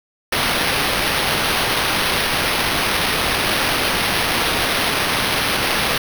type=noise with sample-and-hold; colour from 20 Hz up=white; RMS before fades=-19 dBFS; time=0.32-5.98 s; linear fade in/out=5 ms; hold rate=7350 Hz; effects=none